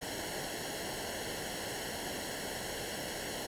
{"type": "noise with comb filter", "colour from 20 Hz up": "pink", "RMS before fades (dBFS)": -39, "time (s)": [0.01, 3.47], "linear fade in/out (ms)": 20, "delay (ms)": 0.82, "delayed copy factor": -0.8, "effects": ["low-pass 12000 Hz 12 dB/octave"]}